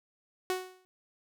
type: tone with exponential decay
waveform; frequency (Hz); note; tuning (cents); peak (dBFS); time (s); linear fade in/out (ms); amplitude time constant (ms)
sawtooth; 370; F#4; 0; -23; 0.5-0.85; 0; 74
effects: none